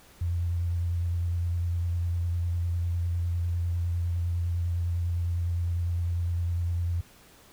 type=tone with vibrato; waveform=sine; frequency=86.3 Hz; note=F2; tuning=20 cents flat; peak=-25 dBFS; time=0.21-7.01 s; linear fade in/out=5 ms; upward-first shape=sine; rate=9.9 Hz; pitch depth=22 cents each way; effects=pink hiss -55 dBFS RMS until 7.52 s